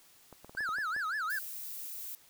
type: clicks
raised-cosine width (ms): 1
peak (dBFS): -35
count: 8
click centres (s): 0.327 / 0.446 / 0.495 / 0.55 / 0.607 / 0.69 / 0.785 / 0.964
type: tone with vibrato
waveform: triangle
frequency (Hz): 1476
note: F#6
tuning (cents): -5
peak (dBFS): -30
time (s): 0.57-1.39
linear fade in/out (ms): 5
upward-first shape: sine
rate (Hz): 5.5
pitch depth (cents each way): 290
type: noise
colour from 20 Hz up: violet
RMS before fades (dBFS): -42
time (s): 1.3-2.15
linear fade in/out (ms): 0
effects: white hiss -61 dBFS RMS until 2.29 s